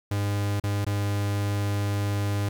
45% pulse tone with dropouts, 101.7 Hz, G#2, 36 cents flat, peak -24 dBFS, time 0.11-2.49 s, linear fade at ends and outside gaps 5 ms, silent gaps 0.599-0.637 / 0.848-0.865 s, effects 10-bit

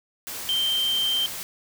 sine tone in noise, 3136 Hz, G7, in tune, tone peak -21 dBFS, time 0.49-1.26 s, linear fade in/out 0 ms, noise white, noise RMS -34 dBFS, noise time 0.27-1.43 s, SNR +10 dB, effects none

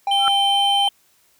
triangle tone with pitch glide, 797 to 802.1 Hz, G5 to G5, +28 to +40 cents, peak -16 dBFS, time 0.07-0.88 s, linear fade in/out 2 ms, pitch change +12 cents, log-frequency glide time 0.48-0.58 s
triangle tone, 3100 Hz, G7, 20 cents flat, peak -16 dBFS, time 0.11-0.89 s, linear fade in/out 5 ms
sine tone with exponential growth, 1350 Hz, E6, 41 cents sharp, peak -14 dBFS, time 0.17-0.28 s, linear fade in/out 0 ms, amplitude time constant 23 ms
effects white hiss -59 dBFS RMS until 1.39 s

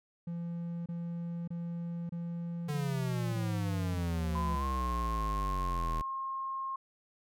triangle tone bursts, 170.5 Hz, F3, 41 cents flat, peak -33 dBFS, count 7, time 0.27-4.562 s, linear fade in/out 5 ms, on 590 ms, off 27 ms
square exponential sweep, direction down, 149.1 to 38.89 Hz, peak -33 dBFS, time 2.68-6.02 s, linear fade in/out 10 ms
sine tone with pitch glide, 1015 to 1070.4 Hz, B5 to C6, +47 to +39 cents, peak -34 dBFS, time 4.35-6.76 s, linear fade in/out 5 ms, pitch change +92 cents, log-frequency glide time 4.59-4.64 s
effects none

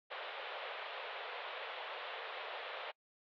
pink band-pass noise, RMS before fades -45 dBFS, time 0.1-2.92 s, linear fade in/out 20 ms, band 460 to 3700 Hz, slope 48 dB/octave, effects noise-tail reverb RT60 0.1 s tail -26 dB re dry

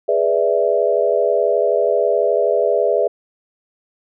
sine chord, E dominant seventh, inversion first, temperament equal, 415.3 / 493.9 / 587.3 / 659.3 Hz, G#4 / B4 / D5 / E5, 0 / 0 / 0 / 0 cents, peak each -19 dBFS, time 0.08-3.08 s, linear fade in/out 10 ms, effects none

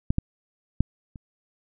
clicks, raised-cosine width 5 ms, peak -9 / -10 / -6 / -28 dBFS, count 4, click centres 0.105 / 0.184 / 0.806 / 1.158 s, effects none

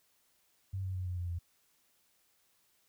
sine tone with pitch steps, 96 / 93.92 / 91.88 / 89.88 / 87.93 / 86.02 Hz, G2 / F#2 / F#2 / F#2 / F2 / F2, -36 / +26 / -12 / -50 / +12 / -26 cents, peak -34 dBFS, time 0.73-1.39 s, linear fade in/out 10 ms, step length 110 ms, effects white hiss -72 dBFS RMS until 2.88 s

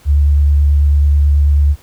sine tone with vibrato, 72.3 Hz, D2, 27 cents flat, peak -7 dBFS, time 0.05-1.76 s, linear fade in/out 50 ms, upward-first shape triangle, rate 9.2 Hz, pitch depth 19 cents each way, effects pink hiss -46 dBFS RMS until 1.82 s

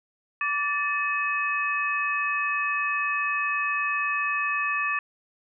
sine tone cluster, 1157 / 1764 / 2552 Hz, D6 / A6 / D#7, -26 / +4 / +43 cents, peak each -28 dBFS, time 0.41-4.99 s, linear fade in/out 2 ms, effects none

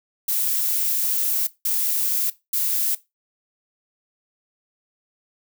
violet noise bursts at uneven times, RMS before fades -22 dBFS, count 3, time 0.28-1.47 / 1.65-2.3 / 2.53-2.95 s, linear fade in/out 5 ms, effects noise-tail reverb RT60 0.2 s tail -17 dB re dry

